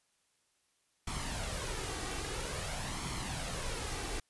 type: noise with flanger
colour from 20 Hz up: pink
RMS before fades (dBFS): -38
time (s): 1.07-4.2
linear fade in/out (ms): 5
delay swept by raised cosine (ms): 0.91 to 2.61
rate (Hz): 0.5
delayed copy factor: +0.5
effects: white hiss -75 dBFS RMS until 4.29 s + resampled to 24000 Hz